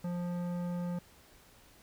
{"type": "tone with tanh clipping", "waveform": "triangle", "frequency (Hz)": 175.7, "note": "F3", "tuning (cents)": 11, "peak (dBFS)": -35, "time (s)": [0.04, 0.99], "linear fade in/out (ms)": 5, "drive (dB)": 18, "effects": ["pink hiss -60 dBFS RMS until 1.82 s"]}